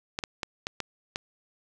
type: clicks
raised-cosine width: 0.2 ms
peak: -13 dBFS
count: 6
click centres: 0.189 / 0.238 / 0.432 / 0.669 / 0.803 / 1.159 s
effects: none